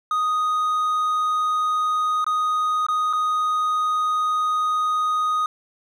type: tone with dropouts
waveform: triangle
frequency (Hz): 1244.5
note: D#6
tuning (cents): 0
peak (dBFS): -17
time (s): 0.11-5.46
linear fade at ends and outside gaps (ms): 2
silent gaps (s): 2.244-2.265 / 2.866-2.885 / 3.129-3.133
effects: none